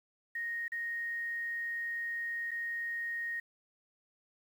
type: tone with dropouts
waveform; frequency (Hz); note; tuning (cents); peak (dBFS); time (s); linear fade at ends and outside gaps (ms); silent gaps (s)
sine; 1864.7; A#6; 0; -34; 0.35-3.4; 5; 0.681-0.719 / 2.509-2.514
effects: 10-bit